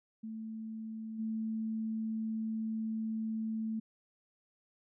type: tone with level steps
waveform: sine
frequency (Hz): 221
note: A3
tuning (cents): +8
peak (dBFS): -39 / -33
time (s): 0.23-3.8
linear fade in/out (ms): 10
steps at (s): 1.18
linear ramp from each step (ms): 20
effects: none

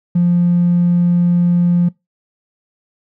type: tone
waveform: triangle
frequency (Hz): 174.61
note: F3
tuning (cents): 0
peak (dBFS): -6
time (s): 0.15-1.89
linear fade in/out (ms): 10
effects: noise-tail reverb RT60 0.2 s tail -26 dB re dry + tanh soft clip ceiling -7 dBFS

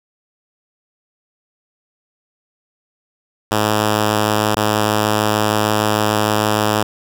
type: tone with dropouts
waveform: 5% pulse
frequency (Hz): 106.5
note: G#2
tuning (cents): +44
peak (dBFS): -3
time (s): 3.51-6.83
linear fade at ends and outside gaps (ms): 5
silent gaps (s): 4.551-4.567
effects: none

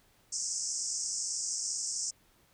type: band-pass noise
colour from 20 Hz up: pink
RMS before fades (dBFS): -35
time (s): 0.32-2.11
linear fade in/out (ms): 10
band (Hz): 5200 to 8400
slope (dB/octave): 96
effects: pink hiss -66 dBFS RMS until 2.53 s

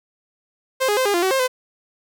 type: tone with pitch steps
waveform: sawtooth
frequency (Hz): 524 / 414.5 / 518 / 406.6 / 346.7 / 378 / 532 / 509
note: C5 / G#4 / C5 / G#4 / F4 / F#4 / C5 / C5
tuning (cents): +2 / -3 / -17 / -37 / -13 / +37 / +29 / -48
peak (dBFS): -13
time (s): 0.8-1.48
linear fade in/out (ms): 20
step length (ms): 85
effects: none

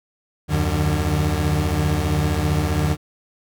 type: tone cluster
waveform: 30% pulse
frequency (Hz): 76.1 / 91.3 / 149.2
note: D#2 / F#2 / D3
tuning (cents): -38 / -23 / +28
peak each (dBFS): -20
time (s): 0.48-2.97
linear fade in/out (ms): 50
effects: none

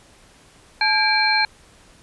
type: tone cluster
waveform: sine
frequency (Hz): 862 / 1614 / 2336 / 4181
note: A5 / G#6 / D7 / C8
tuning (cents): -36 / -50 / -10 / -2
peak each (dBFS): -21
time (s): 0.81-1.45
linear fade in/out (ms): 2
effects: pink hiss -51 dBFS RMS until 2.02 s + resampled to 24000 Hz

